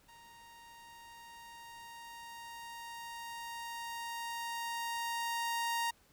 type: tone with level ramp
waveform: sawtooth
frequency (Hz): 932.3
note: A#5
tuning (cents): 0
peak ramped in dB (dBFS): -52 to -28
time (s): 0.08-5.91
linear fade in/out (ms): 10
effects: pink hiss -67 dBFS RMS until 6.12 s